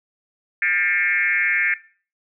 sine tone with frequency modulation, 1968 Hz, B6, 7 cents flat, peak -17 dBFS, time 0.62-1.74 s, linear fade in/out 2 ms, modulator 185 Hz, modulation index 2, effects noise-tail reverb RT60 0.4 s tail -18 dB re dry

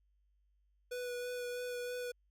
square tone with vibrato, 491.4 Hz, B4, 9 cents flat, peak -39 dBFS, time 0.91-2.12 s, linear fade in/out 10 ms, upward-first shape sine, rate 3.1 Hz, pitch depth 13 cents each way, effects added 50 Hz sine -70 dBFS peak until 2.3 s

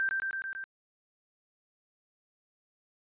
sine tone with echo, 1568 Hz, G6, in tune, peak -26 dBFS, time 0-0.09 s, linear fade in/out 0 ms, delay 110 ms, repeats 5, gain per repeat -2 dB, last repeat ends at 0.64 s, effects resampled to 8000 Hz

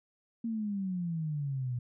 sine exponential sweep, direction down, 233.1 to 120 Hz, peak -31 dBFS, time 0.44-1.79 s, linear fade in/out 5 ms, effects none

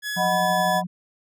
sawtooth tone with pitch glide, 1692 to 1712.6 Hz, G#6 to A6, +32 to -47 cents, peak -23 dBFS, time 0.02-0.82 s, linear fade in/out 50 ms, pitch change +21 cents, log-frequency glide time 0.17-0.34 s
sine chord, B major, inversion first, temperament equal, 622.3 / 740 / 987.8 Hz, D#5 / F#5 / B5, 0 / 0 / 0 cents, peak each -25 / -22 / -25 dBFS, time 0.16-0.84 s, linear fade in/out 50 ms
sine tone with tremolo, 178.9 Hz, F3, 42 cents sharp, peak -26 dBFS, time 0.16-0.87 s, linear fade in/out 10 ms, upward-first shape triangle, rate 12 Hz, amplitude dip 45%
effects none

